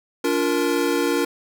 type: chord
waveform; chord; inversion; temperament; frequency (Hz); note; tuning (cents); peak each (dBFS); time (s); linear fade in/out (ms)
square; Bb major; first; equal with one note detuned; 288.1 / 349.2 / 466.2; D4 / F4 / Bb4; -33 / 0 / 0; -24; 0.24-1.25; 5
effects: none